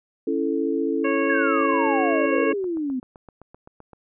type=chord; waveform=sine; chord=A major; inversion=first; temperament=equal with one note detuned; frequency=277.2 / 332.1 / 440 Hz; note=C#4 / E4 / A4; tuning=0 / +13 / 0 cents; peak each=-25 dBFS; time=0.27-2.54 s; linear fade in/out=5 ms
type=harmonic tone; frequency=550 Hz; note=C#5; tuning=14 cents flat; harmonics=1 / 2 / 3 / 4 / 5; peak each=-26 / -29 / -31 / -32 / -33 dBFS; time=1.04-2.53 s; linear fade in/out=10 ms
type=exponential sweep; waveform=sine; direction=down; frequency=1700 to 246.9 Hz; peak=-23 dBFS; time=1.29-3 s; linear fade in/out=10 ms
type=click train; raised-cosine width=1 ms; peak=-30 dBFS; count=19; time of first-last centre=1.61-3.933 s; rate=7.75 Hz
effects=none